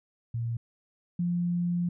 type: tone pair in turn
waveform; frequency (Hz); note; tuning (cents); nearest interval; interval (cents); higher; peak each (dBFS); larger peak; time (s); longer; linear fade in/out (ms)
sine; 116.54 / 174.61; A#2 / F3; 0 / 0; perfect fifth; 700; second; -28 / -25; second; 0.34-0.57 / 1.19-1.89; second; 5
effects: none